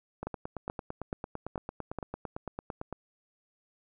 two click trains, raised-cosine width 1 ms, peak -22 / -20 dBFS, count 25 / 5, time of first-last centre 0.23-2.927 / 0.27-1.987 s, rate 8.9 / 2.33 Hz, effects none

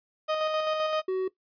30% pulse tone with tremolo, 622.3 Hz, D#5, in tune, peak -22 dBFS, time 0.28-1.02 s, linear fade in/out 20 ms, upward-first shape square, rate 7.7 Hz, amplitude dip 30%
triangle tone, 375.5 Hz, F#4, 26 cents sharp, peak -23 dBFS, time 1.08-1.28 s, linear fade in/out 5 ms
effects noise-tail reverb RT60 0.1 s tail -17 dB re dry + resampled to 11025 Hz

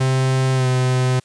45% pulse tone with pitch glide, 131.2 to 127.83 Hz, C3 to C3, +5 to -40 cents, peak -15 dBFS, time 0-1.2 s, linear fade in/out 10 ms, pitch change -45 cents, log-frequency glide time 0.54-0.67 s, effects white hiss -56 dBFS RMS until 1.24 s + resampled to 22050 Hz

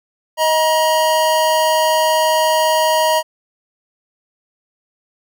square tone pair together, 628.7 / 954 Hz, D#5 / A#5, +18 / +40 cents, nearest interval perfect fifth, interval 722 cents, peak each -16 dBFS, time 0.37-3.23 s, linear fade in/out 50 ms, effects none

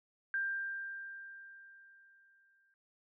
sine tone with exponential decay, 1587 Hz, G6, 21 cents sharp, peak -31 dBFS, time 0.34-2.74 s, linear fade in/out 1 ms, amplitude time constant 520 ms, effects none

